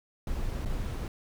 brown noise with dropouts, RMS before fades -32 dBFS, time 0.27-1.08 s, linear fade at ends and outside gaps 2 ms, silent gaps 0.651-0.657 s, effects none

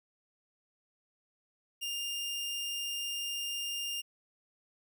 sawtooth tone, 2806 Hz, F7, 8 cents sharp, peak -31 dBFS, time 1.81-4.02 s, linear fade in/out 20 ms, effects none

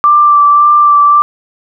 sine tone with vibrato, 1174.7 Hz, D6, in tune, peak -3 dBFS, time 0.04-1.22 s, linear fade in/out 0 ms, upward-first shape sine, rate 1.8 Hz, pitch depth 16 cents each way, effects none

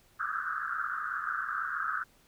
pink band-pass noise, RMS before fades -34 dBFS, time 0.19-2.04 s, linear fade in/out 10 ms, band 1200 to 1600 Hz, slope 96 dB/octave, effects pink hiss -64 dBFS RMS until 2.27 s

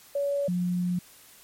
sine tone pair in turn, 566 / 178.28 Hz, C#5 / F3, +36 / +36 cents, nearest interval octave + minor sixth, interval 2000 cents, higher first, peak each -24 dBFS, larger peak neither, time 0.15-0.48 / 0.48-0.99 s, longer second, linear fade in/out 5 ms, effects white hiss -53 dBFS RMS until 1.43 s + MP3 64 kbps

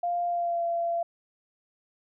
sine tone with pitch glide, 698.5 to 681.8 Hz, F5 to F5, 0 to -42 cents, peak -25 dBFS, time 0.03-1.03 s, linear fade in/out 5 ms, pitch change -42 cents, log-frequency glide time 0.27-0.63 s, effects none

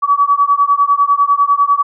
sine beating tone pair, 1135 / 1145 Hz, C#6 / D6, +41 / -44 cents, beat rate 10 Hz, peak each -12 dBFS, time 0.02-1.83 s, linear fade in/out 20 ms, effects none

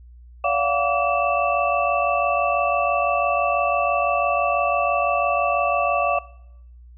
sine tone cluster, 574 / 691 / 737 / 1153 / 2656 Hz, D5 / F5 / F#5 / D6 / E7, -40 / -19 / -7 / -32 / +12 cents, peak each -24 / -23 / -26 / -23 / -27 dBFS, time 0.44-6.19 s, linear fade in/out 5 ms, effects noise-tail reverb RT60 0.8 s tail -21 dB re dry + added 60 Hz sine -42 dBFS peak until 6.97 s

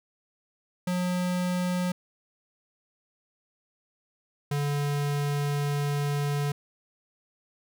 square tone pair in turn, 180 / 144.23 Hz, F#3 / D3, -47 / -31 cents, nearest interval major third, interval 384 cents, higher first, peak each -26 dBFS, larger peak neither, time 0.87-1.92 / 4.51-6.52 s, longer second, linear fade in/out 5 ms, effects none

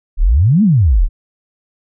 sine exponential two-way sweep, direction up then down, 30.32 to 228.1 to 30.32 Hz, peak -7 dBFS, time 0.17-1.09 s, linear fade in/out 50 ms, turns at 0.63 s, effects none

